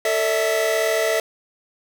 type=tone cluster; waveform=45% pulse; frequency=445.6 / 575 / 649 / 1985 Hz; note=A4 / D5 / E5 / B6; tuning=+22 / -37 / -27 / +8 cents; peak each=-23 / -28 / -21 / -28 dBFS; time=0.05-1.2 s; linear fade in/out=2 ms; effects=none